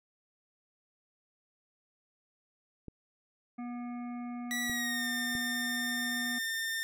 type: clicks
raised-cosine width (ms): 3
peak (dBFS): -30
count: 3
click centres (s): 2.883 / 4.697 / 5.352
type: harmonic tone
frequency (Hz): 242.2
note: B3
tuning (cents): -34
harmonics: 1 / 3 / 5 / 7 / 9 / 10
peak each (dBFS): -37 / -47 / -52 / -63 / -56 / -67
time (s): 3.58-6.39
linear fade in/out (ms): 10
type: tone with pitch glide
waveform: sawtooth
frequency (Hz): 1948 to 1807.1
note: B6 to A6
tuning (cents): -24 to +46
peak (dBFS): -29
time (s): 4.51-6.83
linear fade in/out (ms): 0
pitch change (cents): -130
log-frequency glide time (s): 4.63-5.08
effects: none

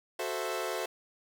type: chord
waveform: sawtooth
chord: F# half-diminished seventh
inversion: none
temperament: equal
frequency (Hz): 370 / 440 / 523.3 / 659.3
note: F#4 / A4 / C5 / E5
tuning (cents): 0 / 0 / 0 / 0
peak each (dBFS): -34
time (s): 0.19-0.86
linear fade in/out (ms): 5
effects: none

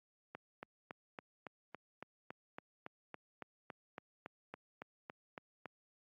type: click train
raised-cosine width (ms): 0.5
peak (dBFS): -30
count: 20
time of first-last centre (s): 0.35-5.657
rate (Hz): 3.58
effects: high-pass 150 Hz 12 dB/octave + AAC 32 kbps

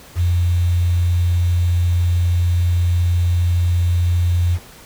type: tone with quantisation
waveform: sine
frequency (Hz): 87.4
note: F2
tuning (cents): +2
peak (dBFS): -13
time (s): 0.15-4.59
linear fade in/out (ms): 50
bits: 6
effects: pink hiss -42 dBFS RMS until 4.85 s

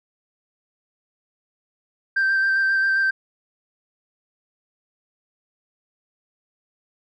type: tone with vibrato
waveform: sine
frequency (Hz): 1568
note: G6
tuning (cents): 0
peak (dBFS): -15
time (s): 2.16-3.11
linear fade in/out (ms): 10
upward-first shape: square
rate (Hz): 7.5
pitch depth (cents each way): 14
effects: tanh soft clip ceiling -15 dBFS

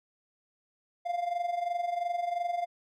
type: tone with amplitude modulation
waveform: triangle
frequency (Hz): 698.5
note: F5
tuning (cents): 0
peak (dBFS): -24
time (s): 1.05-2.66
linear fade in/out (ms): 20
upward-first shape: sine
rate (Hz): 22.9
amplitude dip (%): 70
effects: none

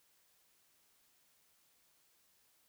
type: silence
effects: white hiss -72 dBFS RMS until 2.68 s

